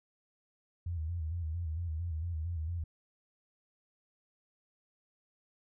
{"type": "tone with vibrato", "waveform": "sine", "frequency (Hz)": 82.41, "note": "E2", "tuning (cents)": 0, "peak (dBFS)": -33, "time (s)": [0.86, 2.84], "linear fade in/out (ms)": 5, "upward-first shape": "square", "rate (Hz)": 4.4, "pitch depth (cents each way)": 82, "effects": []}